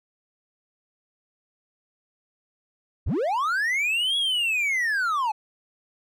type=linear two-way sweep; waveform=triangle; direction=up then down; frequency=31.22 to 3364 to 825 Hz; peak=-20 dBFS; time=3.06-5.32 s; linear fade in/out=10 ms; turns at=4.17 s; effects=none